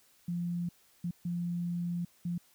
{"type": "tone bursts at uneven times", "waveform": "sine", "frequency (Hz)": 173.6, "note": "F3", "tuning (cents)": -10, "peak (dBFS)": -31, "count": 4, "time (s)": [[0.28, 0.69], [1.04, 1.11], [1.25, 2.05], [2.25, 2.38]], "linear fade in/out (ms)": 5, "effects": ["white hiss -65 dBFS RMS until 2.54 s"]}